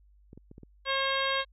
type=clicks; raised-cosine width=3 ms; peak=-34 dBFS; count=5; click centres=0.331 / 0.376 / 0.514 / 0.581 / 0.633 s
type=harmonic tone; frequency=540 Hz; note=C#5; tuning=45 cents flat; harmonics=1 / 2 / 3 / 4 / 5 / 6 / 7 / 8; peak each=-33 / -32 / -33 / -36 / -37 / -35 / -37 / -42 dBFS; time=0.85-1.45 s; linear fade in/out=50 ms
effects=added 50 Hz sine -57 dBFS peak until 1.52 s